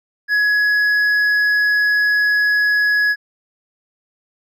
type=tone with hard clipping; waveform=sine; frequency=1681 Hz; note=G#6; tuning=20 cents sharp; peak=-14 dBFS; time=0.28-3.16 s; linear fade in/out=50 ms; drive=4 dB; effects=none